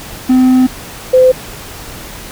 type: tone pair in turn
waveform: triangle / sine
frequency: 256.2 / 512.4 Hz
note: C4 / C5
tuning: -36 / -36 cents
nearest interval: octave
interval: 1200 cents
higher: second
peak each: -3 dBFS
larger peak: neither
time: 0.29-0.67 / 1.13-1.32 s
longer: first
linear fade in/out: 10 ms
effects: pink hiss -29 dBFS RMS until 2.31 s